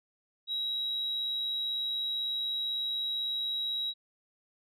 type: tone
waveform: sine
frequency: 3854 Hz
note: B7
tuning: 43 cents flat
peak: -29 dBFS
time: 0.47-3.94 s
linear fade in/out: 50 ms
effects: tanh soft clip ceiling -26 dBFS